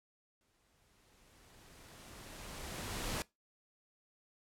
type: noise with exponential growth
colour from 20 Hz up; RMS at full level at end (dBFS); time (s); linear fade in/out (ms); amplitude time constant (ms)
pink; -37; 0.41-3.22; 0; 610
effects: noise-tail reverb RT60 0.2 s tail -21 dB re dry + low-pass 12000 Hz 12 dB/octave